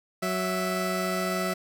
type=tone pair together; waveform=20% pulse; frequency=185.26 / 659.3 Hz; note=F#3 / E5; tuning=+2 / 0 cents; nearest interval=octave + minor seventh; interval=2198 cents; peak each=-24 dBFS; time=0.22-1.54 s; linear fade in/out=10 ms; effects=9-bit